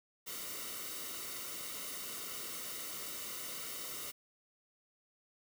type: noise with comb filter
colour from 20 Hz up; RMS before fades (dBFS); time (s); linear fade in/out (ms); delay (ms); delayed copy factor
white; -43; 0.26-4.12; 20; 1.2; -0.65
effects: none